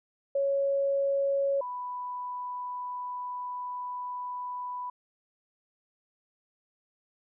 sine tone pair in turn, 554.4 / 990.6 Hz, C#5 / B5, 0 / +5 cents, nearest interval minor seventh, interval 1005 cents, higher second, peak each -24 / -33 dBFS, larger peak first, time 0.35-1.61 / 1.61-4.9 s, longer second, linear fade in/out 5 ms, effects none

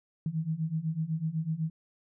sine beating tone pair, 155.3 / 163.3 Hz, D#3 / E3, -3 / -16 cents, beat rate 8 Hz, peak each -33 / -31 dBFS, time 0.26-1.7 s, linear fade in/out 2 ms, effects none

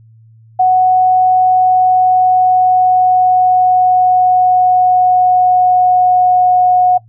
sine tone with pitch glide, 740 to 729 Hz, F#5 to F#5, 0 to -26 cents, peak -6 dBFS, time 0.59-6.98 s, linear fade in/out 10 ms, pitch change -26 cents, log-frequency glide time 1.4-6.71 s, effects noise-tail reverb RT60 0.1 s tail -20 dB re dry + added 112 Hz sine -40 dBFS peak until 7.08 s

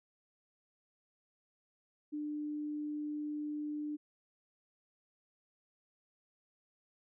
sine tone, 298.4 Hz, D4, 28 cents sharp, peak -36 dBFS, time 2.12-3.97 s, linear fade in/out 20 ms, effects none

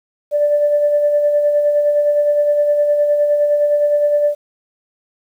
sine tone with tremolo, 587.3 Hz, D5, in tune, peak -9 dBFS, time 0.31-4.35 s, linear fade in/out 50 ms, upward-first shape sine, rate 9.7 Hz, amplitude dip 40%, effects tanh soft clip ceiling -5 dBFS + 8-bit

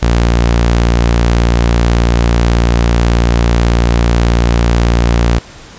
sawtooth tone, 58.27 Hz, A#1, in tune, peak -4 dBFS, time 0.02-5.39 s, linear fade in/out 10 ms, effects pink hiss -35 dBFS RMS until 5.78 s + resampled to 16000 Hz

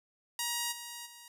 5% pulse tone with level steps, 949 Hz, A#5, 31 cents sharp, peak -20 / -30 / -38 dBFS, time 0.39-1.28 s, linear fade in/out 2 ms, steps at 0.71 / 1.05 s, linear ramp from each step 20 ms, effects none

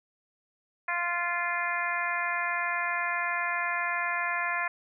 harmonic tone, 347.7 Hz, F4, 8 cents flat, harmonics 2 / 3 / 4 / 5 / 6 / 7, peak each -36 / -33 / -36 / -32 / -34 / -37 dBFS, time 0.88-4.68 s, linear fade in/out 5 ms, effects none

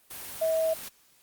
sine tone in noise, 644 Hz, E5, 41 cents flat, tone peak -23 dBFS, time 0.41-0.74 s, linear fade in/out 10 ms, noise white, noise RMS -40 dBFS, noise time 0.1-0.89 s, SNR +14 dB, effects white hiss -62 dBFS RMS until 1.22 s + Opus 32 kbps

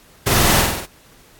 pink noise with echo, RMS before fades -17 dBFS, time 0.26-0.62 s, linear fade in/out 10 ms, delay 48 ms, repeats 5, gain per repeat -3 dB, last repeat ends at 0.86 s, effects pink hiss -49 dBFS RMS until 1.39 s + AAC 64 kbps

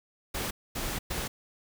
pink noise bursts at uneven times, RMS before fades -33 dBFS, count 3, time 0.34-0.51 / 0.75-0.99 / 1.1-1.28 s, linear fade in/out 10 ms, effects none

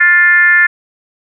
sine tone with frequency modulation, 1760 Hz, A6, in tune, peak -5 dBFS, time 0-0.67 s, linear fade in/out 10 ms, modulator 348 Hz, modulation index 0.79, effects none

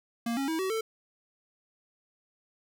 square tone with pitch steps, 233.1 / 274 / 322.1 / 378.7 / 445.1 Hz, A#3 / C#4 / E4 / F#4 / A4, 0 / -20 / -40 / +40 / +20 cents, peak -29 dBFS, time 0.26-0.81 s, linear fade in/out 5 ms, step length 110 ms, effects none

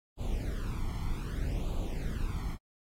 brown noise with flanger, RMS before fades -33 dBFS, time 0.17-2.58 s, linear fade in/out 50 ms, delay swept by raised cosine 0.27 to 0.95 ms, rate 0.64 Hz, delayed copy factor +0.8, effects AAC 48 kbps

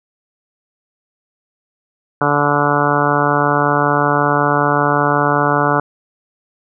harmonic tone, 145.3 Hz, D3, 18 cents flat, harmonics 1 / 2 / 3 / 4 / 5 / 6 / 7 / 8 / 9 / 10, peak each -21 / -21 / -21 / -21 / -21 / -21 / -21 / -21 / -21 / -21 dBFS, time 2.21-5.8 s, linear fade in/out 2 ms, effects none

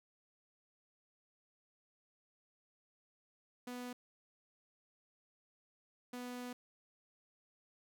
sawtooth tone bursts at uneven times, 246.9 Hz, B3, in tune, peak -39 dBFS, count 2, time 3.67-3.93 / 6.13-6.53 s, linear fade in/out 5 ms, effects none

